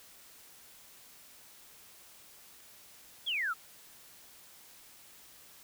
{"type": "exponential sweep", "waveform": "sine", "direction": "down", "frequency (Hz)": [3520, 1241], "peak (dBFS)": -30, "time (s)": [3.26, 3.54], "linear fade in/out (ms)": 20, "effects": ["white hiss -56 dBFS RMS until 5.63 s"]}